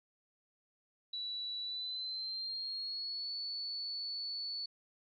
sine tone with pitch glide, 3939 to 4447 Hz, B7 to C#8, -5 to +5 cents, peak -37 dBFS, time 1.13-4.66 s, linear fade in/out 5 ms, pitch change +210 cents, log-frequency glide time 1.62-3.31 s, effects MP3 64 kbps

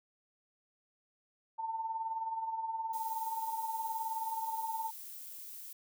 sine tone with tremolo, 897 Hz, A5, 33 cents sharp, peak -32 dBFS, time 1.58-4.91 s, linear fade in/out 20 ms, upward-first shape sine, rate 19 Hz, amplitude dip 55%
violet noise, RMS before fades -47 dBFS, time 2.93-5.73 s, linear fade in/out 5 ms
effects none

